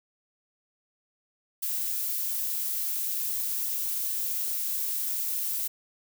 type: noise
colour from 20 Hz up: violet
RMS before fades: -30 dBFS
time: 1.62-5.68 s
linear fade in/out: 10 ms
effects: none